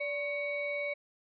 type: ring-modulated tone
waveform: triangle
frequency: 830.6 Hz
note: G#5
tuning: in tune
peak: -27 dBFS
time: 0-0.94 s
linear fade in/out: 10 ms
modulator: 1410 Hz
effects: resampled to 11025 Hz